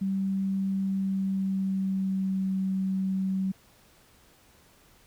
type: tone with pitch glide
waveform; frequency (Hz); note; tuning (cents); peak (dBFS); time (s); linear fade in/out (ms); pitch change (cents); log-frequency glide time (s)
sine; 193.4 to 190.52; G3 to G3; -23 to -49; -25; 0.01-3.52; 10; -26; 0.84-2.54
effects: pink hiss -59 dBFS RMS until 5.06 s